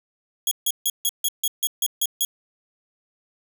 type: tone bursts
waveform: 10% pulse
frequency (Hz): 3322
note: G#7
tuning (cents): 0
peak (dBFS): -11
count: 10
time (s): 0.47-2.25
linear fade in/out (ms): 2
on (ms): 43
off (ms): 150
effects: none